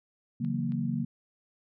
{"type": "chord", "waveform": "sine", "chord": "F# dominant seventh", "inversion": "second", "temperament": "equal", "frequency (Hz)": [138.59, 164.81, 185, 233.1], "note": ["C#3", "E3", "F#3", "A#3"], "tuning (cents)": [0, 0, 0, 0], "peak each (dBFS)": [-33, -35, -35, -31], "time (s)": [0.4, 1.05], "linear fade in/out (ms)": 10}
{"type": "clicks", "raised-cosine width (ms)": 0.3, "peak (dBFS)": -38, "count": 2, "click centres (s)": [0.448, 0.721]}
{"effects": []}